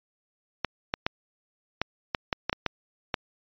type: clicks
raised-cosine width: 0.3 ms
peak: -9 dBFS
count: 10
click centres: 0.647 / 0.939 / 1.065 / 1.816 / 2.148 / 2.328 / 2.496 / 2.529 / 2.663 / 3.142 s
effects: resampled to 11025 Hz